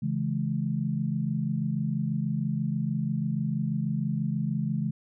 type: chord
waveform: sine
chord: C# minor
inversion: none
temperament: equal with one note detuned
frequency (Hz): 138.59 / 164.81 / 212.9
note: C#3 / E3 / G#3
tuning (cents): 0 / 0 / +43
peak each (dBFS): -30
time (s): 0.02-4.91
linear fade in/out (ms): 10
effects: none